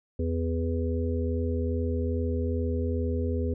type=harmonic tone with a mistuned harmonic; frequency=82.41 Hz; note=E2; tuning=in tune; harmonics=1 / 3 / 5 / 6; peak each=-27 / -32 / -34 / -35 dBFS; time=0.19-3.54 s; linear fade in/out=5 ms; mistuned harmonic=3; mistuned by=+19 cents; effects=none